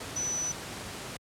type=tone in noise; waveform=sine; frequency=5970 Hz; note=F#8; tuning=15 cents sharp; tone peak=-29 dBFS; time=0.16-0.52 s; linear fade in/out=5 ms; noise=pink; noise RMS=-39 dBFS; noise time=0-1.17 s; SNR=+7 dB; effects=high-pass 80 Hz 12 dB/octave + low-pass 10000 Hz 12 dB/octave